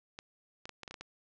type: clicks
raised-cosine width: 0.2 ms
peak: -26 dBFS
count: 8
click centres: 0.189 / 0.655 / 0.693 / 0.833 / 0.878 / 0.91 / 0.942 / 1.01 s
effects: low-pass 7000 Hz 12 dB/octave